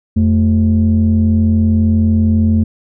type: tone pair together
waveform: sine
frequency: 87.31 / 220 Hz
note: F2 / A3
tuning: 0 / 0 cents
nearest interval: octave + major third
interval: 1600 cents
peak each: -10 dBFS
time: 0.16-2.64 s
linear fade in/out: 10 ms
effects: tanh soft clip ceiling -4 dBFS